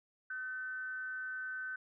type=tone with amplitude modulation; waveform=sine; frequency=1520 Hz; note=F#6; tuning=46 cents sharp; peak=-36 dBFS; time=0.3-1.76 s; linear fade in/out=5 ms; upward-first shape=sine; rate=251 Hz; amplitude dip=45%; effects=none